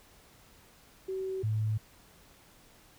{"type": "tone pair in turn", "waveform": "sine", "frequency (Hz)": [380, 108.34], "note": ["F#4", "A2"], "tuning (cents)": [46, -26], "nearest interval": "octave + minor seventh", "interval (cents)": 2172, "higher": "first", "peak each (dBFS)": [-32, -27], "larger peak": "second", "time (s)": [[1.08, 1.43], [1.43, 1.78]], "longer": "neither", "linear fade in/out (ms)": 10, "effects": ["pink hiss -59 dBFS RMS until 2.98 s"]}